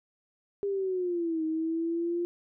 sine linear two-way sweep, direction down then up, 404.6 to 315.1 to 348.5 Hz, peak -27 dBFS, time 0.63-2.25 s, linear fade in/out 0 ms, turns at 1.44 s, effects none

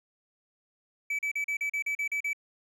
triangle tone bursts, 2300 Hz, D7, 37 cents flat, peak -26 dBFS, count 10, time 1.1-2.332 s, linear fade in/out 5 ms, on 89 ms, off 38 ms, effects none

